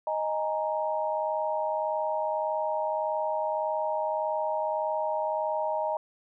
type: chord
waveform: sine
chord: D# suspended fourth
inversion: none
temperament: equal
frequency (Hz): 622.3 / 830.6 / 932.3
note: D#5 / G#5 / A#5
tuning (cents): 0 / 0 / 0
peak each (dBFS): -29 / -33 / -31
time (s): 0.07-5.97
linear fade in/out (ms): 2
effects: none